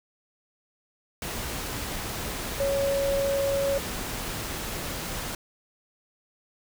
sine tone in noise, 554.4 Hz, C#5, in tune, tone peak -23 dBFS, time 2.6-3.78 s, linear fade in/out 2 ms, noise pink, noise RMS -33 dBFS, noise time 1.22-5.35 s, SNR +7 dB, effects none

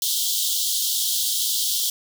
pink high-pass noise, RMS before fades -23 dBFS, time 0.02-1.9 s, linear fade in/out 2 ms, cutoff 3100 Hz, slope 96 dB/octave, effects none

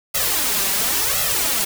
white noise with flanger, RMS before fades -20 dBFS, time 0.14-1.65 s, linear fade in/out 10 ms, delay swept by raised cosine 1.5 to 5.2 ms, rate 0.94 Hz, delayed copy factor +0.9, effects none

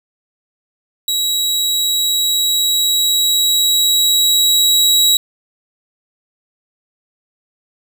sawtooth tone with level ramp, 3868 Hz, B7, 37 cents flat, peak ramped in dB -12 to -6 dBFS, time 1.08-5.17 s, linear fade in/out 2 ms, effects none

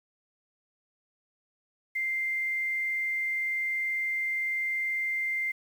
sine tone, 2093 Hz, C7, in tune, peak -27 dBFS, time 1.95-5.52 s, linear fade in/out 10 ms, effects 9-bit

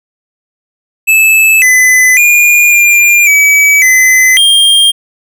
square tone with pitch steps, 2615 / 2014 / 2425 / 2399 / 2285 / 2025 / 3207 Hz, E7 / B6 / D#7 / D7 / D7 / B6 / G7, -15 / +33 / -45 / +36 / -48 / +43 / +39 cents, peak -4 dBFS, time 1.07-4.92 s, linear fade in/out 20 ms, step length 550 ms, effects none

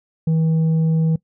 sine tone with tanh clipping, 160.9 Hz, E3, 42 cents flat, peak -15 dBFS, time 0.27-1.16 s, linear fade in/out 5 ms, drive 4 dB, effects noise-tail reverb RT60 0.1 s tail -21 dB re dry

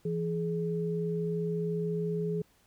sine tone pair together, 167.19 / 421.3 Hz, E3 / G#4, +25 / +25 cents, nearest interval octave + major third, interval 1600 cents, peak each -31 / -32 dBFS, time 0.05-2.42 s, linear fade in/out 5 ms, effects pink hiss -66 dBFS RMS until 2.66 s

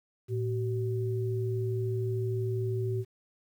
sine tone pair together, 112.97 / 380 Hz, A2 / F#4, +46 / +46 cents, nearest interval octave + major sixth, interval 2100 cents, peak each -29 / -33 dBFS, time 0.28-3.05 s, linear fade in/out 50 ms, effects 10-bit

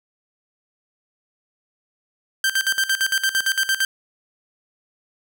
sawtooth tone with tremolo, 1568 Hz, G6, in tune, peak -13 dBFS, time 2.44-3.85 s, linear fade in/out 2 ms, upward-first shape square, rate 8.8 Hz, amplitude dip 80%, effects none

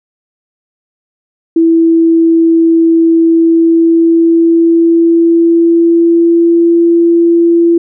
sine tone with pitch glide, 329.6 to 338.5 Hz, E4 to E4, 0 to +46 cents, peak -4 dBFS, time 1.56-7.78 s, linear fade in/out 5 ms, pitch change +46 cents, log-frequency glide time 3.24-6.78 s, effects none

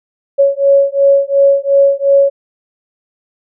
sine beating tone pair, 554.4 / 557.2 Hz, C#5 / C#5, 0 / +9 cents, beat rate 2.8 Hz, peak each -10 dBFS, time 0.38-2.3 s, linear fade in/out 20 ms, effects none

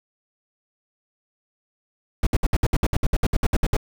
brown noise bursts, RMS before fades -18 dBFS, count 16, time 2.23-3.767 s, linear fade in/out 2 ms, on 37 ms, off 63 ms, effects none

